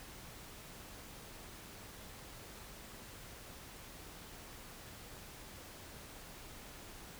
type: silence
effects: pink hiss -52 dBFS RMS until 7.19 s